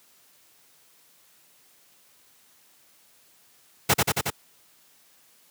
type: noise with echo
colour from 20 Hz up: pink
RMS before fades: -18 dBFS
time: 3.89-3.94 s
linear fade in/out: 10 ms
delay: 91 ms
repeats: 4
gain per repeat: -2 dB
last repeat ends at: 4.304 s
effects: white hiss -59 dBFS RMS until 5.5 s + high-pass 100 Hz 12 dB/octave